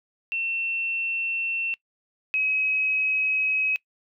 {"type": "tone pair in turn", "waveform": "sine", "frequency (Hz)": [2700, 2548], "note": ["E7", "D#7"], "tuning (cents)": [41, 41], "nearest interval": "minor second", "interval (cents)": 100, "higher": "first", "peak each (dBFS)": [-25, -21], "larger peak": "second", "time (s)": [[0.32, 1.74], [2.34, 3.76]], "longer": "neither", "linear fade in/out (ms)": 0, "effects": ["noise-tail reverb RT60 0.1 s tail -22 dB re dry"]}